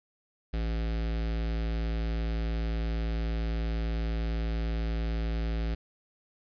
square tone with notch filter, 55.7 Hz, A1, 22 cents sharp, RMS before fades -30 dBFS, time 0.53-5.75 s, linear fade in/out 10 ms, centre 1000 Hz, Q 2, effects resampled to 11025 Hz + 10-bit

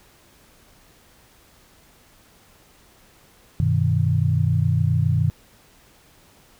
sine chord, G augmented, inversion none, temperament equal with one note detuned, 96.2 / 123.47 / 155.56 Hz, G2 / B2 / D#3, -32 / 0 / 0 cents, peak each -21 dBFS, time 3.6-5.3 s, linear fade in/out 0 ms, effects pink hiss -54 dBFS RMS until 6.59 s

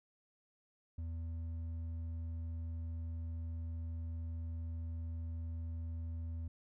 sine tone with hard clipping, 82.41 Hz, E2, in tune, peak -40 dBFS, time 0.98-6.48 s, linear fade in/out 5 ms, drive 4 dB, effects none

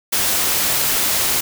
white noise, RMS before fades -18 dBFS, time 0.12-1.41 s, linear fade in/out 10 ms, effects none

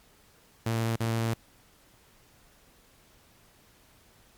sawtooth tone with dropouts, 113.9 Hz, A#2, 40 cents flat, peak -22 dBFS, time 0.66-1.34 s, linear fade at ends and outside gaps 5 ms, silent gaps 0.962-1.003 s, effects pink hiss -60 dBFS RMS until 4.37 s + MP3 96 kbps

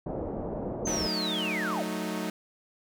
white low-pass noise, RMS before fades -34 dBFS, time 0.06-1.07 s, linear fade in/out 5 ms, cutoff 630 Hz, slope 24 dB/octave
sine linear sweep, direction down, 6370 to 509 Hz, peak -30 dBFS, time 0.85-1.83 s, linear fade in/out 10 ms
sawtooth chord, D# diminished, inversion first, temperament equal with one note detuned, 184.04 / 220 / 311.1 Hz, F#3 / A3 / D#4, -9 / 0 / 0 cents, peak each -31 dBFS, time 0.87-2.3 s, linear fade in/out 2 ms
effects none

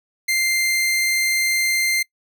sawtooth tone, 2093 Hz, C7, in tune, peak -14 dBFS, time 0.28-2.03 s, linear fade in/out 10 ms, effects noise-tail reverb RT60 0.1 s tail -23 dB re dry

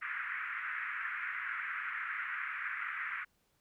pink band-pass noise, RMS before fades -39 dBFS, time 0.01-3.25 s, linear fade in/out 20 ms, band 1300 to 2200 Hz, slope 48 dB/octave, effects pink hiss -75 dBFS RMS until 3.6 s

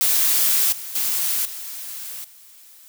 blue noise with level steps, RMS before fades -18 / -33 / -22 / -33 / -47 dBFS, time 0.01-2.88 s, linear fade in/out 0 ms, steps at 0.72 / 0.95 / 1.45 / 2.24 s, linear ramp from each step 5 ms, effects none

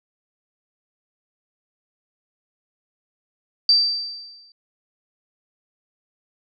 sine tone with exponential decay, 4664 Hz, D8, 13 cents flat, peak -10 dBFS, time 3.69-4.52 s, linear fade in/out 2 ms, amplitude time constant 180 ms, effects none

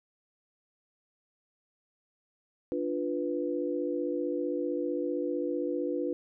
sine chord, B diminished, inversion first, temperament equal, 293.7 / 349.2 / 493.9 Hz, D4 / F4 / B4, 0 / 0 / 0 cents, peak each -33 dBFS, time 2.72-6.13 s, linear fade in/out 0 ms, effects none

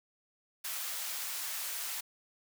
white high-pass noise, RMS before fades -38 dBFS, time 0.64-2.01 s, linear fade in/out 10 ms, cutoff 830 Hz, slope 12 dB/octave, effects none

